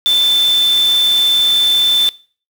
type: tone in noise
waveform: sine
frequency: 3535 Hz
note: A7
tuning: 7 cents sharp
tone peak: -9 dBFS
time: 0.06-2.09 s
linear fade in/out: 0 ms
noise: white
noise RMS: -26 dBFS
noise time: 0.06-2.09 s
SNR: +14 dB
effects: noise-tail reverb RT60 0.4 s tail -21 dB re dry